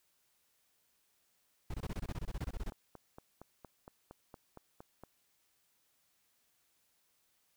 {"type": "noise bursts", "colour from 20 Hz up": "brown", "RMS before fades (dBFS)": -38, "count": 16, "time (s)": [1.7, 2.701], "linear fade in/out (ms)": 5, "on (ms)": 41, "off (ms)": 23}
{"type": "click train", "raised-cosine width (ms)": 1, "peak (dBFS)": -35, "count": 12, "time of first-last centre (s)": [2.49, 5.036], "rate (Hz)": 4.32}
{"effects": ["white hiss -75 dBFS RMS until 7.56 s"]}